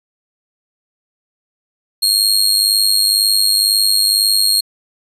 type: tone with amplitude modulation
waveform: sawtooth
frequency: 4264 Hz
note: C8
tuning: 32 cents sharp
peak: -5 dBFS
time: 2.02-4.61 s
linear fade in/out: 10 ms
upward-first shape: sine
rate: 102 Hz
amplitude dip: 70%
effects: resampled to 32000 Hz